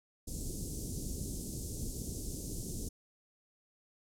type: band-stop noise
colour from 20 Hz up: pink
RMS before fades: -39 dBFS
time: 0.27-2.89 s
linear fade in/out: 10 ms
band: 380 to 6100 Hz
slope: 24 dB/octave
effects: low-pass 11000 Hz 12 dB/octave